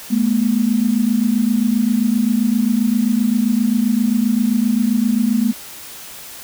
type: tone pair together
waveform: sine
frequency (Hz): 212.9 / 240.5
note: G#3 / B3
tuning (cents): +43 / -46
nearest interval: major second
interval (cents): 211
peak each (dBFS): -16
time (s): 0.1-5.53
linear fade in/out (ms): 20
effects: white hiss -35 dBFS RMS until 6.43 s